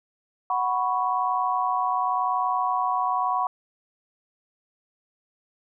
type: chord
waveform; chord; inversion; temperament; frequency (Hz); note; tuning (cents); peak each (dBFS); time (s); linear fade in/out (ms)
sine; F# suspended fourth; none; equal; 740 / 987.8 / 1108.7; F#5 / B5 / C#6; 0 / 0 / 0; -26; 0.5-3.47; 2
effects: none